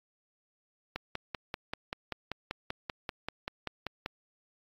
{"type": "click train", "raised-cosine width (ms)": 0.3, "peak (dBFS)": -18, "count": 17, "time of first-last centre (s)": [0.96, 4.061], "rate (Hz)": 5.16, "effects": ["AAC 32 kbps"]}